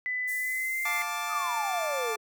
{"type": "tone with pitch glide", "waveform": "sine", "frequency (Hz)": [2000, 2090], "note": ["B6", "C7"], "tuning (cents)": [21, -2], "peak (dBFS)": -28, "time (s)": [0.06, 1.02], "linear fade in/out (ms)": 0, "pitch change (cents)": 77, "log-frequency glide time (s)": [0.38, 0.82]}
{"type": "high-pass noise", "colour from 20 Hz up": "pink", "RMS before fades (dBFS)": -42, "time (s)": [0.27, 1.03], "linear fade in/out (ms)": 20, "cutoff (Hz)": 7300, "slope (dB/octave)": 24}
{"type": "chord", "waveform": "25% pulse", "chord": "D minor", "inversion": "first", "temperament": "equal with one note detuned", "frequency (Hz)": [704.1, 880, 1174.7], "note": ["F5", "A5", "D6"], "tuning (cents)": [14, 0, 0], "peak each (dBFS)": [-34, -32, -29], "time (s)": [0.85, 2.16], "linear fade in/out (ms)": 5}
{"type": "exponential sweep", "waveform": "sine", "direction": "down", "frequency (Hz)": [1318.5, 415.3], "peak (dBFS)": -30, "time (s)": [1.28, 2.17], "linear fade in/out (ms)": 50}
{"effects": []}